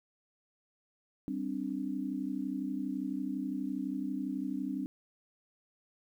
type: chord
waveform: sine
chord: G suspended fourth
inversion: none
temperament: equal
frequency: 196 / 261.6 / 293.7 Hz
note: G3 / C4 / D4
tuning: 0 / 0 / 0 cents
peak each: -39 / -36 / -37 dBFS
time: 1.28-4.86 s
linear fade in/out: 0 ms
effects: 11-bit